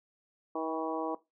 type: harmonic tone with a mistuned harmonic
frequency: 160 Hz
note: D#3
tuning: 49 cents sharp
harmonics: 2 / 3 / 4 / 5 / 6 / 7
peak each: -36 / -38 / -39 / -40 / -41 / -41 dBFS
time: 0.55-1.15 s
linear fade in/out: 5 ms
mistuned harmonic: 6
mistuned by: +27 cents
effects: noise-tail reverb RT60 0.2 s tail -17 dB re dry